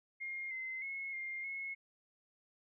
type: tone with pitch steps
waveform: sine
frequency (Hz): 2129 / 2064 / 2177 / 2115 / 2177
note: C7 / C7 / C#7 / C7 / C#7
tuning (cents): +30 / -24 / -32 / +18 / -32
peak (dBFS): -39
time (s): 0.2-1.75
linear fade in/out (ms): 20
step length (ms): 310
effects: none